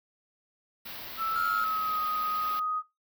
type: band-stop noise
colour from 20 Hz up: white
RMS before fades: -41 dBFS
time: 0.85-2.6 s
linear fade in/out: 10 ms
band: 5000 to 13000 Hz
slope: 48 dB/octave
type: tone with pitch glide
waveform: sine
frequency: 1318.5 to 1250.3 Hz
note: E6 to D#6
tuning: 0 to +8 cents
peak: -27 dBFS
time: 1.17-2.83 s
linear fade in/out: 50 ms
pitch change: -92 cents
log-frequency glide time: 1.35-2.03 s
type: tone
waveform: triangle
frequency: 1400 Hz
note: F6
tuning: 4 cents sharp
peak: -28 dBFS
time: 1.36-1.64 s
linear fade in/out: 0 ms
effects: noise-tail reverb RT60 0.2 s tail -18 dB re dry